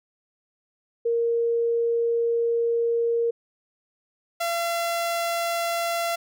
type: tone pair in turn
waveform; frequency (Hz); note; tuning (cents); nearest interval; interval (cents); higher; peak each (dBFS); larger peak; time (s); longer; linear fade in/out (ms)
sine / sawtooth; 466.2 / 680.6; A#4 / F5; 0 / -45; perfect fifth; 655; second; -20; neither; 1.05-3.31 / 4.4-6.16; first; 10
effects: none